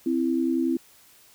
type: tone pair together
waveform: sine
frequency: 260.3 / 330.9 Hz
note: C4 / E4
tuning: -9 / +7 cents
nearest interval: major third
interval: 416 cents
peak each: -24 dBFS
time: 0.06-0.77 s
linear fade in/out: 5 ms
effects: white hiss -55 dBFS RMS until 1.34 s